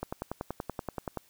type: click train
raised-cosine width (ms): 1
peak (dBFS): -19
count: 13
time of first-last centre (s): 0.03-1.173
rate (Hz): 10.5
effects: white hiss -63 dBFS RMS until 1.29 s